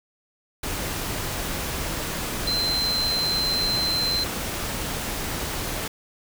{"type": "tone in noise", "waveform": "sine", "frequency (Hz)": 4096, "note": "C8", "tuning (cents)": -38, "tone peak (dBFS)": -22, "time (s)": [2.47, 4.24], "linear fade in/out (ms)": 5, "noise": "pink", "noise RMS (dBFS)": -29, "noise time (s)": [0.63, 5.88], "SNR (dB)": 4, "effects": []}